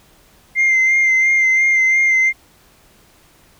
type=tone with vibrato; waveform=sine; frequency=2093 Hz; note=C7; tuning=in tune; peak=-9 dBFS; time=0.55-2.33 s; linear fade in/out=50 ms; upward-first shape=sine; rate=2.9 Hz; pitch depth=25 cents each way; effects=tanh soft clip ceiling -9 dBFS + pink hiss -51 dBFS RMS until 3.59 s